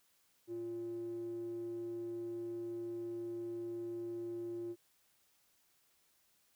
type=tone with band-pass filter; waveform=square; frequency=115.7 Hz; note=A#2; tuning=13 cents flat; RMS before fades=-42 dBFS; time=0.47-4.76 s; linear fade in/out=50 ms; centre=360 Hz; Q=9.1; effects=white hiss -73 dBFS RMS until 6.55 s